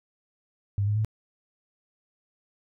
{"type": "tone with pitch steps", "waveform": "sine", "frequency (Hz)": [100.6, 104.45, 108.45], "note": ["G2", "G#2", "A2"], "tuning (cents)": [45, 10, -25], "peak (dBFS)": -22, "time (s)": [0.78, 1.047], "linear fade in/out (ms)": 0, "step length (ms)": 89, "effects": []}